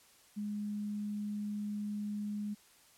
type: tone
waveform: sine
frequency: 207.7 Hz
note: G#3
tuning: in tune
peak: -35 dBFS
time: 0.36-2.55 s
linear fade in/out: 20 ms
effects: white hiss -63 dBFS RMS until 2.97 s + low-pass 12000 Hz 12 dB/octave